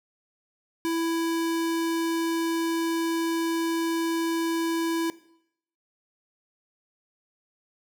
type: tone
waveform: square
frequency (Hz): 331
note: E4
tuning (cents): +7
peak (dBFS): -25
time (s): 0.85-5.1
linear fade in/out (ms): 0
effects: noise-tail reverb RT60 0.7 s tail -18 dB re dry